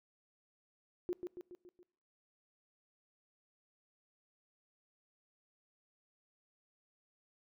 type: tone with echo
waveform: sine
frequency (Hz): 356.2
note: F4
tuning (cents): +34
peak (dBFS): -33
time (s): 1.09-1.13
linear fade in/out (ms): 0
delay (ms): 140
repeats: 5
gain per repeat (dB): -5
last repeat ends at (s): 1.83
effects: noise-tail reverb RT60 0.8 s tail -24 dB re dry